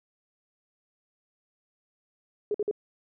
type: tone bursts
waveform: sine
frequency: 416.6 Hz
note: G#4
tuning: 5 cents sharp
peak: -24 dBFS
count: 3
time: 2.51-2.712 s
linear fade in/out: 2 ms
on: 34 ms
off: 50 ms
effects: none